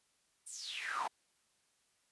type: noise with high-pass filter sweep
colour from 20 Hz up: brown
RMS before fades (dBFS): -41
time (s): 0.46-1.08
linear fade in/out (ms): 10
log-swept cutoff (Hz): 9400 to 770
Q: 6.9
effects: white hiss -75 dBFS RMS until 2.11 s + resampled to 24000 Hz